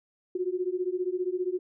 sine beating tone pair, 356.9 / 371.9 Hz, F4 / F#4, +38 / +9 cents, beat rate 15 Hz, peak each -30 dBFS, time 0.35-1.59 s, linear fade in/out 5 ms, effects none

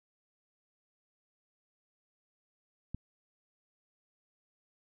click, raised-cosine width 5 ms, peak -25 dBFS, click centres 2.946 s, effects none

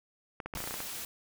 clicks, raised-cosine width 0.5 ms, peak -23 dBFS, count 10, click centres 0.402 / 0.46 / 0.538 / 0.573 / 0.604 / 0.64 / 0.675 / 0.709 / 0.741 / 0.804 s
pink noise with exponential decay, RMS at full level -35 dBFS, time 0.55-0.68 s, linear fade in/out 2 ms, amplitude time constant 27 ms
white noise, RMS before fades -40 dBFS, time 0.57-1.05 s, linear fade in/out 2 ms
effects none

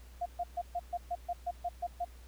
sine tone bursts, 702 Hz, F5, 9 cents sharp, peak -31 dBFS, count 11, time 0.21-2.049 s, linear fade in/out 10 ms, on 49 ms, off 130 ms, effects added 60 Hz sine -50 dBFS peak until 2.27 s + pink hiss -61 dBFS RMS until 2.27 s

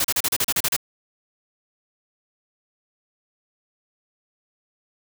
white noise bursts, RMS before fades -21 dBFS, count 10, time 0-0.765 s, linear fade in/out 5 ms, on 45 ms, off 35 ms, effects none

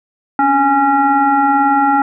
sine tone with frequency modulation, 828 Hz, G#5, 5 cents flat, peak -9 dBFS, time 0.39-2.02 s, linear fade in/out 2 ms, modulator 546 Hz, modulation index 1, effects none

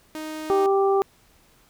sawtooth tone, 311.1 Hz, D#4, in tune, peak -27 dBFS, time 0.15-0.66 s, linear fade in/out 0 ms
harmonic tone, 392 Hz, G4, in tune, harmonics 1 / 2 / 3, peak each -18 / -24 / -28 dBFS, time 0.5-1.02 s, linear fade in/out 0 ms
effects pink hiss -58 dBFS RMS until 1.69 s

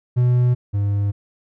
triangle tone pair in turn, 123.5 / 101.19 Hz, B2 / G#2, 0 / -45 cents, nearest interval minor third, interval 345 cents, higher first, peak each -11 / -15 dBFS, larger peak first, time 0.16-0.55 / 0.73-1.12 s, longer neither, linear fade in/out 20 ms, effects none

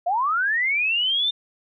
sine linear sweep, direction up, 659.3 to 3629 Hz, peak -19 dBFS, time 0.06-1.31 s, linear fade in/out 10 ms, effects none

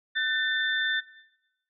sine tone cluster, 1511 / 1788 / 3555 Hz, F#6 / A6 / A7, +36 / +27 / +17 cents, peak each -31 / -26 / -31 dBFS, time 0.15-1.01 s, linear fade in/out 20 ms, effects noise-tail reverb RT60 0.9 s tail -17 dB re dry

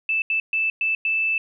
sine tone bursts at uneven times, 2637 Hz, E7, in tune, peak -19 dBFS, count 5, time 0.09-0.22 / 0.3-0.4 / 0.53-0.7 / 0.81-0.95 / 1.05-1.38 s, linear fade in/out 2 ms, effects none

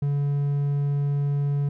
triangle tone, 142.7 Hz, D3, 49 cents flat, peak -19 dBFS, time 0.02-1.69 s, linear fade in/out 5 ms, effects none

